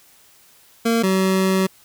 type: tone pair in turn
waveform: 25% pulse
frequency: 229.7 / 189.56 Hz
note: A#3 / F#3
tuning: -25 / +42 cents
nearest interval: minor third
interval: 333 cents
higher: first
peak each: -12 dBFS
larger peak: neither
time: 0.85-1.03 / 1.03-1.67 s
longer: second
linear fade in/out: 10 ms
effects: white hiss -52 dBFS RMS until 1.84 s